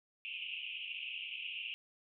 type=band-pass noise; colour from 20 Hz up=pink; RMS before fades=-43 dBFS; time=0.25-1.74 s; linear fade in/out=0 ms; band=2500 to 3000 Hz; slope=96 dB/octave; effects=none